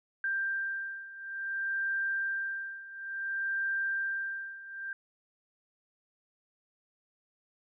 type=beating tone pair; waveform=sine; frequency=1581 / 1581.57 Hz; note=G6 / G6; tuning=+14 / +15 cents; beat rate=0.57 Hz; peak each=-36 / -33 dBFS; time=0.24-4.93 s; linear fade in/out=2 ms; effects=none